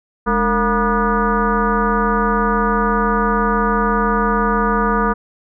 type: tone with frequency modulation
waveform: sine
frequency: 710 Hz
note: F5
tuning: 28 cents sharp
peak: -13 dBFS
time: 0.26-5.14 s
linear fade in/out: 20 ms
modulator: 251 Hz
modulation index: 2.8
effects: none